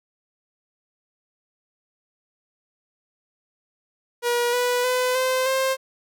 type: tone with pitch steps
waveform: sawtooth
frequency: 480 / 491.8 / 503.9 / 516.2 / 528.9 Hz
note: B4 / B4 / B4 / C5 / C5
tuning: -49 / -7 / +35 / -23 / +19 cents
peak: -16 dBFS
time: 4.22-5.77 s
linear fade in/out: 50 ms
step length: 310 ms
effects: none